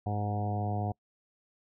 harmonic tone with a mistuned harmonic, 103.83 Hz, G#2, in tune, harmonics 1 / 2 / 3 / 4 / 5 / 6 / 7 / 8 / 9, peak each -31 / -38 / -43 / -44 / -45 / -45 / -36 / -46 / -50 dBFS, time 0.06-0.92 s, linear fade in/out 5 ms, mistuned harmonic 1, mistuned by -18 cents, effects noise-tail reverb RT60 0.1 s tail -26 dB re dry

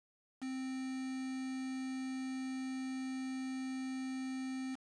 triangle tone with quantisation, 261.6 Hz, C4, in tune, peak -36 dBFS, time 0.41-4.76 s, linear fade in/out 20 ms, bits 8, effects resampled to 22050 Hz

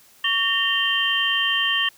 sine tone cluster, 1123 / 1827 / 2786 / 3125 Hz, C#6 / A#6 / F7 / G7, +22 / -35 / -5 / -6 cents, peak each -29 / -23 / -25 / -22 dBFS, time 0.24-1.89 s, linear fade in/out 5 ms, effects white hiss -53 dBFS RMS until 1.97 s

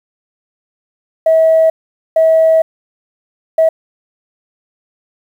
sine tone bursts at uneven times, 645 Hz, E5, 38 cents flat, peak -5 dBFS, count 3, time 1.26-1.7 / 2.16-2.62 / 3.58-3.69 s, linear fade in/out 5 ms, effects tanh soft clip ceiling -2 dBFS + 7-bit

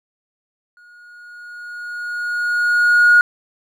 triangle tone with exponential growth, 1442 Hz, F#6, 45 cents flat, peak -3 dBFS, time 0.77-3.21 s, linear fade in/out 1 ms, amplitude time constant 530 ms, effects tanh soft clip ceiling -4 dBFS

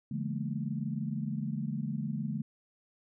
sine tone cluster, 144.1 / 170.7 / 210.8 / 230.4 Hz, D3 / F3 / G#3 / A#3, -33 / -39 / +26 / -20 cents, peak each -36 / -39 / -36 / -39 dBFS, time 0.11-2.42 s, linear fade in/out 5 ms, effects none

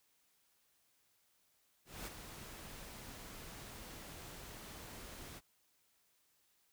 pink noise with ADSR envelope, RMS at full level -44 dBFS, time 1.85-5.41 s, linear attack 220 ms, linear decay 17 ms, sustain -7 dB, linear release 38 ms, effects white hiss -75 dBFS RMS until 6.72 s

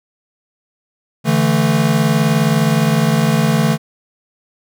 square chord, D suspended second, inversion none, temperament equal with one note detuned, 145.31 / 164.81 / 220 Hz, D3 / E3 / A3, -18 / 0 / 0 cents, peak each -17 dBFS, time 1.24-3.78 s, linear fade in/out 50 ms, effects none

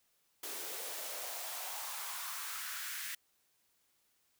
white noise with high-pass filter sweep, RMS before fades -42 dBFS, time 0.43-3.15 s, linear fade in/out 5 ms, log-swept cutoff 370 to 1800 Hz, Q 2.9, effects white hiss -75 dBFS RMS until 4.39 s

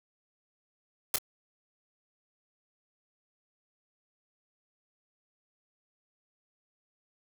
white noise with echo, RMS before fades -26 dBFS, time 1.14-1.16 s, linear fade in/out 2 ms, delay 25 ms, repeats 1, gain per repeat -9 dB, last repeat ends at 1.185 s, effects none

